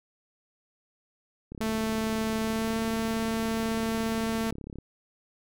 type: click train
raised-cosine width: 3 ms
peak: -27 dBFS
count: 114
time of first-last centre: 1.52-4.786 s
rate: 34.6 Hz
type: tone with pitch glide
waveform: sawtooth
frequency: 220.9 to 224.5 Hz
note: A3 to A3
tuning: +7 to +35 cents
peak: -23 dBFS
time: 1.61-4.51 s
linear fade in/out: 2 ms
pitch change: +28 cents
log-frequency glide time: 2.4-2.77 s
effects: none